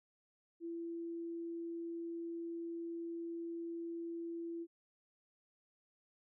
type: tone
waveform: sine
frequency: 336.2 Hz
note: E4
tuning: 34 cents sharp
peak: -40 dBFS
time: 0.6-4.67 s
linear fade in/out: 50 ms
effects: none